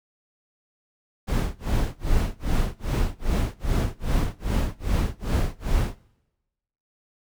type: noise with tremolo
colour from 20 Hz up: brown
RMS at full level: -20 dBFS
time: 1.27-5.97 s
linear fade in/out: 20 ms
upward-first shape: sine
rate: 2.5 Hz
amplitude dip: 100%
effects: noise-tail reverb RT60 1.0 s tail -24 dB re dry